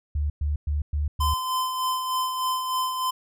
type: tone bursts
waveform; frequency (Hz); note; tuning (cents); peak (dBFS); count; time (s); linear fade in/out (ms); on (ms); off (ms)
sine; 73.7; D2; +7; -22; 5; 0.15-1.34; 5; 150; 110
type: tone with tremolo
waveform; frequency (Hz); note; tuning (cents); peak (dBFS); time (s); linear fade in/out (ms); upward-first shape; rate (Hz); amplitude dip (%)
square; 1027; C6; -33; -23; 1.2-3.11; 10; sine; 3.3; 45
effects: none